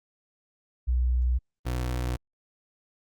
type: tone pair in turn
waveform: sine / 30% pulse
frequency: 61.74 / 61.74 Hz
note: B1 / B1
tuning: 0 / 0 cents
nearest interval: unison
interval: 0 cents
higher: neither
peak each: -21 / -24 dBFS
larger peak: first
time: 0.87-1.39 / 1.65-2.17 s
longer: neither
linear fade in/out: 20 ms
effects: Opus 48 kbps